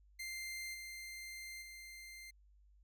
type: tone with level steps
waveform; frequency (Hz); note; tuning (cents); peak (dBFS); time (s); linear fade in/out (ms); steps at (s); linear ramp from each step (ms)
sawtooth; 2093; C7; 0; -39 / -43 / -47; 0.19-2.31; 10; 0.73 / 1.61; 20
effects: added 50 Hz sine -63 dBFS peak until 2.83 s